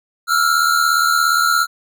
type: tone pair together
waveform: square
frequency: 1332 / 1409.2 Hz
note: E6 / F6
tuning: +18 / +15 cents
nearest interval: minor second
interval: 97 cents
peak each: -17 / -16 dBFS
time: 0.27-1.67 s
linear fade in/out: 50 ms
effects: none